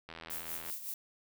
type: click train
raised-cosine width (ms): 0.3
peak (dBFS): -29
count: 51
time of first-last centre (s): 0.09-0.699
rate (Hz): 82.1
type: noise with tremolo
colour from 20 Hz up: violet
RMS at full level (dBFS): -39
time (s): 0.3-0.94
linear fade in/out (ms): 2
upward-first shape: sine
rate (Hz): 5.4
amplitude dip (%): 60
effects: none

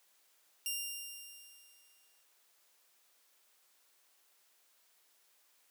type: tone with exponential decay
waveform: 10% pulse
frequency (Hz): 2794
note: F7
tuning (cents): 0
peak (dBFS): -25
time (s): 0.66-2.23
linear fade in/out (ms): 1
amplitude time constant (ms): 340
effects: white hiss -70 dBFS RMS until 5.7 s + high-pass 400 Hz 12 dB/octave

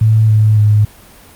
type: tone with pitch steps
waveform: sine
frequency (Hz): 110 / 107.74 / 105.52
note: A2 / A2 / G#2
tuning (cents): 0 / -36 / +28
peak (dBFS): -6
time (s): 0.01-0.85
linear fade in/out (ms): 5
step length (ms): 280
effects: pink hiss -40 dBFS RMS until 1.35 s + Opus 32 kbps

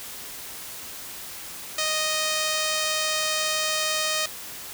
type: tone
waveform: 5% pulse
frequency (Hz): 622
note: D#5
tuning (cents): -1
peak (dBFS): -12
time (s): 1.78-4.26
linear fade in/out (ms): 5
effects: white hiss -38 dBFS RMS until 4.73 s

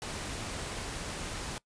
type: noise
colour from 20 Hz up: pink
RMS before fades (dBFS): -38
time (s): 0.02-1.58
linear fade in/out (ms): 0
effects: noise-tail reverb RT60 0.1 s tail -22 dB re dry + resampled to 22050 Hz

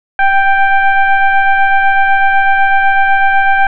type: tone with frequency modulation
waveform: sine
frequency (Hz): 783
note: G5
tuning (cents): -2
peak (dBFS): -6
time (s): 0.19-3.67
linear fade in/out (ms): 2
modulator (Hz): 787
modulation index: 1.3
effects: none

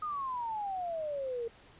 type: exponential sweep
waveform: sine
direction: down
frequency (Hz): 1255 to 453.4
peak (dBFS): -33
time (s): 0.02-1.48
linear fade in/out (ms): 5
effects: pink hiss -58 dBFS RMS until 1.79 s + resampled to 8000 Hz

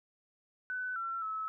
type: tone with pitch steps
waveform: sine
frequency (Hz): 1503 / 1352 / 1298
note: F#6 / E6 / E6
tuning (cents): +27 / +43 / -27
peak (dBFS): -34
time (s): 0.7-1.48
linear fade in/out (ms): 0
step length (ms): 260
effects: none

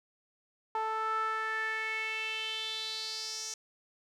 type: tone with band-pass filter sweep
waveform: sawtooth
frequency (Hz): 440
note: A4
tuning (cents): 0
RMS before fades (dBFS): -35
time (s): 0.75-3.54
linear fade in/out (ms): 2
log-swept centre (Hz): 1000 to 6100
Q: 4.8
effects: none

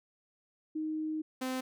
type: tone pair in turn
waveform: sine / sawtooth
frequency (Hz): 311.7 / 258.2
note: D#4 / C4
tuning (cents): +3 / -23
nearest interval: minor third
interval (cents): 326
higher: first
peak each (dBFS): -32 / -29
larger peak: second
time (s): 0.75-1.22 / 1.41-1.61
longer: first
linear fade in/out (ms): 10
effects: none

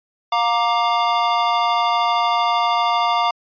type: chord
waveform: square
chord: Bb major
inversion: second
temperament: equal with one note detuned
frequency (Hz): 707.4 / 932.3 / 1174.7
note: F5 / Bb5 / D6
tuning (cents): +22 / 0 / 0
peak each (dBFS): -21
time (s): 0.32-3.31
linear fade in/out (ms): 5
effects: resampled to 11025 Hz

